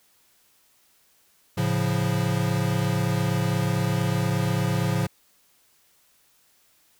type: chord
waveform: square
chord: A augmented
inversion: none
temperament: equal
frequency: 110 / 138.59 / 174.61 Hz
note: A2 / C#3 / E#3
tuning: 0 / 0 / 0 cents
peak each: -27 dBFS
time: 1.57-5.07 s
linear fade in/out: 10 ms
effects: white hiss -62 dBFS RMS until 6.99 s